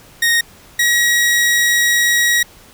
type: tone pair in turn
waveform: sawtooth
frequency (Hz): 1864 / 1905.4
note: A#6 / A#6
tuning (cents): -1 / +37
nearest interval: unison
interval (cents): 38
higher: second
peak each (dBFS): -8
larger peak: neither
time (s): 0.22-0.41 / 0.79-2.43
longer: second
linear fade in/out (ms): 5
effects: pink hiss -44 dBFS RMS until 2.73 s